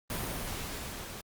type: noise with level ramp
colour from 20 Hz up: pink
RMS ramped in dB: -34 to -43 dBFS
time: 0.1-1.21 s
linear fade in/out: 2 ms
effects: Opus 32 kbps